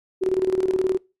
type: tone with tremolo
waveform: sine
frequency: 374.5 Hz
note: F#4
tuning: 21 cents sharp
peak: -16 dBFS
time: 0.21-0.98 s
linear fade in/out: 20 ms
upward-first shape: square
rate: 19 Hz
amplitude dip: 65%
effects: noise-tail reverb RT60 0.3 s tail -25 dB re dry + AAC 32 kbps